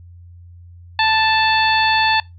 harmonic tone, 880 Hz, A5, in tune, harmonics 1 / 2 / 3 / 4 / 5, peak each -16 / -19 / -21 / -22 / -23 dBFS, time 0.99-2.2 s, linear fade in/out 2 ms
click train, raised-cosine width 0.3 ms, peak -23 dBFS, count 148, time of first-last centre 1.04-2.145 s, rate 133 Hz
effects noise-tail reverb RT60 0.2 s tail -23 dB re dry + added 87 Hz sine -38 dBFS peak until 2.38 s

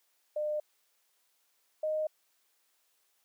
sine tone pair in turn, 603 / 619.6 Hz, D5 / D#5, +46 / -7 cents, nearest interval unison, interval 47 cents, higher second, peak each -29 / -28 dBFS, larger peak second, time 0.36-0.6 / 1.83-2.07 s, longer neither, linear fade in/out 5 ms, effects white hiss -73 dBFS RMS until 3.24 s + high-pass 400 Hz 12 dB/octave

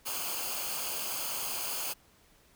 white noise with comb filter, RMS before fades -35 dBFS, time 0.05-1.94 s, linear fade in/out 20 ms, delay 0.53 ms, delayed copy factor -0.65, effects pink hiss -63 dBFS RMS until 2.55 s

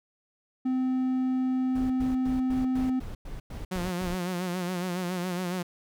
triangle tone, 257.6 Hz, C4, 27 cents flat, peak -22 dBFS, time 0.65-3 s, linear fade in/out 10 ms
brown noise bursts, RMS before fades -37 dBFS, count 10, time 1.75-4.15 s, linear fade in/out 5 ms, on 150 ms, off 100 ms
sawtooth tone with vibrato, 180 Hz, F#3, 47 cents flat, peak -25 dBFS, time 3.71-5.63 s, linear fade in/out 10 ms, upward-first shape sine, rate 7.2 Hz, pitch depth 63 cents each way
effects none

